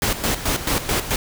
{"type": "noise with tremolo", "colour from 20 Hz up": "pink", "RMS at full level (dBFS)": -20, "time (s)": [0.02, 1.16], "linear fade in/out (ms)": 2, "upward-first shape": "square", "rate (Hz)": 4.6, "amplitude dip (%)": 70, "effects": []}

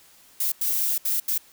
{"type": "noise bursts at uneven times", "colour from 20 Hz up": "violet", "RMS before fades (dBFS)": -24, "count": 4, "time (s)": [[0.4, 0.52], [0.61, 0.98], [1.05, 1.2], [1.28, 1.38]], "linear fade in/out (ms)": 5, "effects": ["white hiss -54 dBFS RMS until 1.52 s"]}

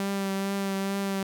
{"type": "tone with vibrato", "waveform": "sawtooth", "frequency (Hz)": 196, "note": "G3", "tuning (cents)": 0, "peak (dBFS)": -23, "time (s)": [0, 1.23], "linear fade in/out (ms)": 2, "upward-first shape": "triangle", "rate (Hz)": 2.3, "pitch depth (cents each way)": 21, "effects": []}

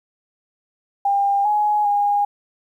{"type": "tone with pitch steps", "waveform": "sine", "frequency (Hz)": [800, 838, 817], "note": ["G5", "G#5", "G#5"], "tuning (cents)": [35, 15, -29], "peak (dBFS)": -15, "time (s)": [1.05, 2.25], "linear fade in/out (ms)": 5, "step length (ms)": 400, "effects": ["9-bit"]}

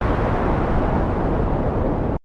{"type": "noise with low-pass filter sweep", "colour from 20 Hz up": "pink", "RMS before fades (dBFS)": -19, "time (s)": [0.01, 2.17], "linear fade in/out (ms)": 5, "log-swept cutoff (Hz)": [1200, 640], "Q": 0.92, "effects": ["Opus 32 kbps"]}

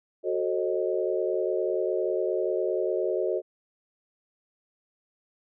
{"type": "chord", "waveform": "sine", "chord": "F# diminished seventh", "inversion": "none", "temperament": "equal with one note detuned", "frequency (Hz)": [370, 440, 535.2, 622.3], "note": ["F#4", "A4", "C5", "Eb5"], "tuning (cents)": [0, 0, 39, 0], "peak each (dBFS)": [-28, -30, -31, -31], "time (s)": [0.23, 3.42], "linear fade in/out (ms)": 50, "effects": []}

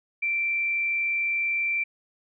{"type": "tone with frequency modulation", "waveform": "sine", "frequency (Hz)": 2349, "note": "D7", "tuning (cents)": 0, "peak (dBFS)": -23, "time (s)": [0.22, 1.84], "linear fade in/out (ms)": 10, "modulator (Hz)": 66.1, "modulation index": 0.4, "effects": []}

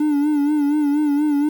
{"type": "tone with vibrato", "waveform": "triangle", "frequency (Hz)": 293.7, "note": "D4", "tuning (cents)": 0, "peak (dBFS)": -13, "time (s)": [0, 1.49], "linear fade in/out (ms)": 5, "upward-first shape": "sine", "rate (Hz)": 4.2, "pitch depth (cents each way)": 60, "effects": ["7-bit"]}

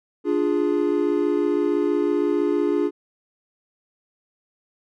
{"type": "chord", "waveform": "triangle", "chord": "D diminished", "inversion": "none", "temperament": "equal", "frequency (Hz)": [293.7, 349.2, 415.3], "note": ["D4", "F4", "Ab4"], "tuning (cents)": [0, 0, 0], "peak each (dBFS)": -21, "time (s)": [0.24, 2.91], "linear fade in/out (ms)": 50, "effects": []}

